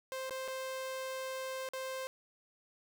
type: tone with dropouts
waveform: sawtooth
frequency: 524 Hz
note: C5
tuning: 2 cents sharp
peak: -34 dBFS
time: 0.12-2.07 s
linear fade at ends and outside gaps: 0 ms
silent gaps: 0.295-0.308 / 0.478-0.483 / 1.688-1.735 s
effects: none